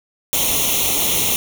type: noise with comb filter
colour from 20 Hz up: white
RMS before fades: -18 dBFS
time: 0.33-1.36 s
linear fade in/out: 0 ms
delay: 0.31 ms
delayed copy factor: +0.85
effects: none